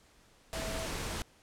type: tone in noise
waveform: sine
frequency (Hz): 651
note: E5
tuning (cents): -22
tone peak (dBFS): -40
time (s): 0.53-0.86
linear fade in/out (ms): 0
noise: pink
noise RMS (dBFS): -37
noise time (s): 0.53-1.22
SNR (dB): -6
effects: pink hiss -63 dBFS RMS until 1.42 s + low-pass 10000 Hz 12 dB/octave